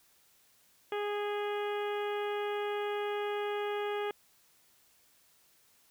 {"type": "harmonic tone", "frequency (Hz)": 412.9, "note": "G#4", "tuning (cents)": -10, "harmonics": [1, 2, 3, 4, 5, 6, 7, 8], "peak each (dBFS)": [-33, -39, -43, -45, -47, -49, -50, -51], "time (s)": [0.92, 4.11], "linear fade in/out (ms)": 2, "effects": ["white hiss -66 dBFS RMS until 5.9 s"]}